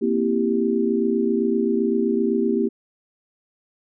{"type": "chord", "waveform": "sine", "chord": "C dominant seventh", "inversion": "third", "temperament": "equal with one note detuned", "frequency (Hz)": [233.9, 261.6, 329.6, 392], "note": ["Bb3", "C4", "E4", "G4"], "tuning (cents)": [6, 0, 0, 0], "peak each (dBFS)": [-22, -26, -25, -22], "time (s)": [0.01, 2.69], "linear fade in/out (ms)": 20, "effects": []}